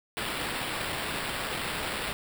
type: noise with sample-and-hold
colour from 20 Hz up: white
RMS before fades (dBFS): -33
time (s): 0.17-2.13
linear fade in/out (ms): 0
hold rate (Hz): 6300
effects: none